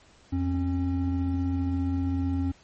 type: tone pair together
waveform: triangle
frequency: 85.3 / 271 Hz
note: F2 / C#4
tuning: -40 / -39 cents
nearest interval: octave + minor sixth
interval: 2001 cents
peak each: -25 dBFS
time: 0.32-2.52 s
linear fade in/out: 10 ms
effects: pink hiss -57 dBFS RMS until 2.63 s + MP3 32 kbps